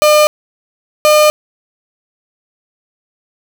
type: tone pair in turn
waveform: 35% pulse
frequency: 603 / 605.6 Hz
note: D5 / D#5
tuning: +46 / -47 cents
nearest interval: unison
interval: 7 cents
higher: second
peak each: -4 dBFS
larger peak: neither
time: 0.02-0.27 / 1.05-1.3 s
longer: neither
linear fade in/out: 0 ms
effects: none